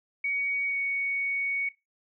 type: tone with pitch glide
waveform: sine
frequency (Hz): 2247 to 2230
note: C#7 to C#7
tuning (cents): +23 to +10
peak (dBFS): -26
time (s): 0.24-1.69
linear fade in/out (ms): 5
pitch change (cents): -13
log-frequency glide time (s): 0.67-0.77
effects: noise-tail reverb RT60 0.2 s tail -17 dB re dry